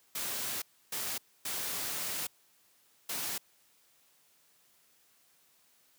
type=noise bursts at uneven times; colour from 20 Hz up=white; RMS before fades=-36 dBFS; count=4; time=0.15-0.62 / 0.92-1.18 / 1.45-2.27 / 3.09-3.38 s; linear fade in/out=5 ms; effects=white hiss -67 dBFS RMS until 5.98 s + high-pass 100 Hz 12 dB/octave